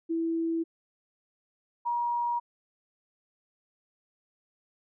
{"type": "tone pair in turn", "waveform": "sine", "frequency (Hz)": [329.6, 952.9], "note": ["E4", "A#5"], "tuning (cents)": [0, 38], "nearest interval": "octave + tritone", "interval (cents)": 1838, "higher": "second", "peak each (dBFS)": [-26, -26], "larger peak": "neither", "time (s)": [[0.09, 0.64], [1.85, 2.4]], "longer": "neither", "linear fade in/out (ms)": 20, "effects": []}